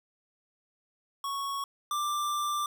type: tone pair in turn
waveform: square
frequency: 1108.7 / 1181.6 Hz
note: C#6 / D6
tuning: 0 / +10 cents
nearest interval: minor second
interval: 110 cents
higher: second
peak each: -32 / -29 dBFS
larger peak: second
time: 1.24-1.64 / 1.91-2.66 s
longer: second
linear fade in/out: 2 ms
effects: none